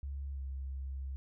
sine tone with pitch glide, 69.3 to 67.13 Hz, C#2 to C2, 0 to +45 cents, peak -37 dBFS, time 0.03-1.16 s, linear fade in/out 0 ms, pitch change -55 cents, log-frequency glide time 0.33-0.4 s, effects none

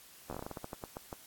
slowing click train, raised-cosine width 1 ms, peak -26 dBFS, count 15, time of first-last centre 0.3-1.128 s, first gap 12 ms, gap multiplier 1.22, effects white hiss -56 dBFS RMS until 1.26 s + AAC 64 kbps

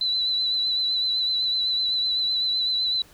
sine tone with vibrato, 3994 Hz, B7, 19 cents sharp, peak -21 dBFS, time 0.01-3.02 s, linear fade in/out 2 ms, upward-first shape sine, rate 7.9 Hz, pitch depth 34 cents each way, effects pink hiss -53 dBFS RMS until 3.13 s

